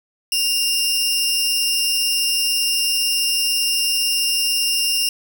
sawtooth tone pair together, 2794 / 5253 Hz, F7 / E8, 0 / -7 cents, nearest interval major seventh, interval 1093 cents, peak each -16 / -18 dBFS, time 0.32-5.09 s, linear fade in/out 2 ms, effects none

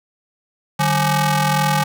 sawtooth ring-modulated tone, 344.1 Hz, F4, 26 cents flat, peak -8 dBFS, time 0.79-1.84 s, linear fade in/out 10 ms, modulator 495 Hz, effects none

